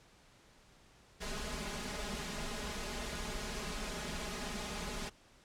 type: noise with comb filter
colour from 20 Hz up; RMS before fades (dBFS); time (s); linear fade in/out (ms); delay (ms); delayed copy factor
pink; -40; 1.2-5.1; 20; 4.8; +0.95
effects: pink hiss -63 dBFS RMS until 5.44 s + low-pass 8000 Hz 12 dB/octave